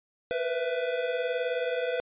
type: tone cluster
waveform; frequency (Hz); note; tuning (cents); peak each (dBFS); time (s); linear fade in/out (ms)
square; 483 / 502 / 663; B4 / B4 / E5; -39 / +28 / +10; -35 / -30 / -35; 0.31-2; 0
effects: resampled to 8000 Hz